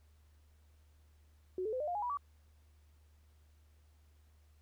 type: tone with pitch steps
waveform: sine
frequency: 369.7 / 434.6 / 510.9 / 600.6 / 706 / 829.9 / 975.6 / 1146.9 Hz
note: F#4 / A4 / C5 / D5 / F5 / G#5 / B5 / D6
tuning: -1 / -21 / -41 / +39 / +19 / -1 / -21 / -41 cents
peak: -34 dBFS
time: 1.58-2.172 s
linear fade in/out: 2 ms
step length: 74 ms
effects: added 75 Hz sine -62 dBFS peak until 4.61 s + pink hiss -75 dBFS RMS until 4.61 s